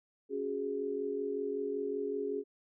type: chord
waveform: sine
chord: C# suspended fourth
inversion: none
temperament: equal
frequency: 277.2 / 370 / 415.3 Hz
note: C#4 / F#4 / G#4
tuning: 0 / 0 / 0 cents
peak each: -40 / -40 / -34 dBFS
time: 0.29-2.44 s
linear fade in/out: 50 ms
effects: none